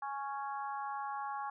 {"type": "harmonic tone", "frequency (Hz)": 277.2, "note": "C#4", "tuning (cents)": 0, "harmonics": [3, 4, 5, 6], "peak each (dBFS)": [-39, -41, -48, -51], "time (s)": [0.02, 1.5], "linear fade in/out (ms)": 5, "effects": []}